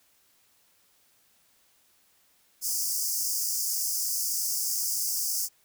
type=high-pass noise; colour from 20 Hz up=pink; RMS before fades=-29 dBFS; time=2.61-5.49 s; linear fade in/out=50 ms; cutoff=4900 Hz; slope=96 dB/octave; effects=white hiss -65 dBFS RMS until 5.64 s